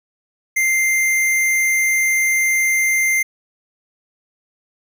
square tone, 2093 Hz, C7, in tune, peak -15 dBFS, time 0.56-3.23 s, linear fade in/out 10 ms, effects none

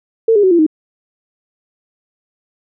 sine tone with pitch steps, 451 / 411.2 / 374.9 / 341.8 / 311.6 Hz, A4 / G#4 / F#4 / F4 / D#4, +43 / -17 / +23 / -37 / +3 cents, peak -7 dBFS, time 0.28-0.665 s, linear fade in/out 5 ms, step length 77 ms, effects none

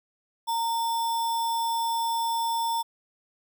sine tone with sample-and-hold, 920 Hz, A#5, 23 cents flat, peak -24 dBFS, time 0.47-2.83 s, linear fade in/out 20 ms, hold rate 4410 Hz, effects none

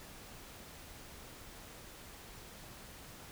silence, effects pink hiss -52 dBFS RMS until 3.31 s

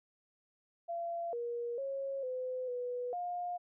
sine tone with pitch steps, 682 / 475 / 546 / 509 / 492.2 / 709 Hz, F5 / A#4 / C#5 / C5 / B4 / F5, -41 / +33 / -26 / -48 / -6 / +26 cents, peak -35 dBFS, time 0.88-3.58 s, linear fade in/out 20 ms, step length 450 ms, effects none

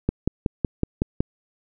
click train, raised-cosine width 3 ms, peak -7 dBFS, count 7, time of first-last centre 0.09-1.205 s, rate 5.38 Hz, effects none

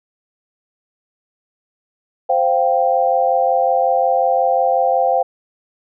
sine chord, C suspended fourth, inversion none, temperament equal, 523.3 / 698.5 / 784 Hz, C5 / F5 / G5, 0 / 0 / 0 cents, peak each -17 dBFS, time 2.29-5.23 s, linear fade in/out 10 ms, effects none

